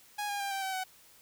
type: tone with pitch steps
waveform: sawtooth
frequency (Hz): 828 / 811.9 / 796.1 / 780.6 / 765.4 / 750.6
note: G#5 / G#5 / G5 / G5 / G5 / F#5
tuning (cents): -5 / -39 / +27 / -8 / -42 / +25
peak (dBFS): -29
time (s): 0.18-0.84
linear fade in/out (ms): 10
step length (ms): 110
effects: white hiss -59 dBFS RMS until 1.21 s